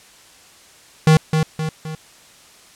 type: tone with echo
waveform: square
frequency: 157.1 Hz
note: D#3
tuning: 17 cents sharp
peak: -9 dBFS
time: 1.07-1.17 s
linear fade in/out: 2 ms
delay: 260 ms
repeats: 3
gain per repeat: -6 dB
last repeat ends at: 1.95 s
effects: white hiss -47 dBFS RMS until 2.75 s + low-pass 9000 Hz 12 dB/octave